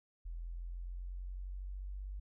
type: linear sweep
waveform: sine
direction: up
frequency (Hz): 41.82 to 49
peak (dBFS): -40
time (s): 0.25-2.2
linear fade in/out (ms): 10
effects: none